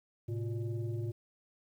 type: tone with frequency modulation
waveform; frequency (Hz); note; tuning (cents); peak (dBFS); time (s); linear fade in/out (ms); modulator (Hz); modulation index
sine; 110; A2; 0; -33; 0.28-1.12; 10; 241; 0.83
effects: 11-bit